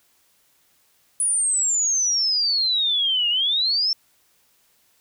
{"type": "exponential two-way sweep", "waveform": "sine", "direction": "down then up", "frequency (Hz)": [9956, 2809, 5460], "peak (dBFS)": -18, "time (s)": [1.2, 3.93], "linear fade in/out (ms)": 2, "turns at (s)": 3.29, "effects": ["white hiss -62 dBFS RMS until 5 s"]}